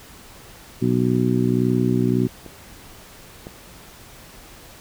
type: harmonic tone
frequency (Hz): 61.74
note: B1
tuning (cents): 0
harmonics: 2 / 3 / 4 / 5 / 6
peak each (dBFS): -22 / -23 / -21 / -26 / -24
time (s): 0.81-2.28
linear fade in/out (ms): 20
type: clicks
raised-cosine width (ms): 2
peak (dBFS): -23 / -21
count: 2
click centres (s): 2.463 / 3.469
effects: pink hiss -44 dBFS RMS until 4.8 s